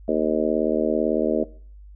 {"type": "harmonic tone", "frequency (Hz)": 78, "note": "D#2", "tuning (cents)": 5, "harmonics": [3, 4, 5, 6, 7, 8], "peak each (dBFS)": [-26, -26, -26, -26, -26, -26], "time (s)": [0.08, 1.44], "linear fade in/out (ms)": 5, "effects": ["noise-tail reverb RT60 0.5 s tail -21 dB re dry", "added 50 Hz sine -41 dBFS peak until 1.95 s"]}